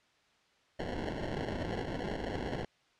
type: noise with sample-and-hold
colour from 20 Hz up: violet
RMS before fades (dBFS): -37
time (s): 0.79-2.65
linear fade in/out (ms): 5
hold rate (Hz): 1225
effects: white hiss -68 dBFS RMS until 2.99 s + low-pass 4000 Hz 12 dB/octave